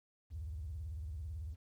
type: tone with vibrato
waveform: triangle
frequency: 76.9 Hz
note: D#2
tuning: 20 cents flat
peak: -36 dBFS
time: 0.3-1.56 s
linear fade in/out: 50 ms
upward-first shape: sine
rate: 18 Hz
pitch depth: 300 cents each way
effects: tanh soft clip ceiling -38 dBFS + 12-bit